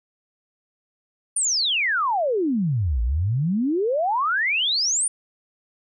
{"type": "exponential two-way sweep", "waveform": "sine", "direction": "down then up", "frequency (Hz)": [9590, 54.4, 9590], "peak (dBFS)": -19, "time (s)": [1.36, 5.08], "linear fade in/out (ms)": 5, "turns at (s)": 3.02, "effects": []}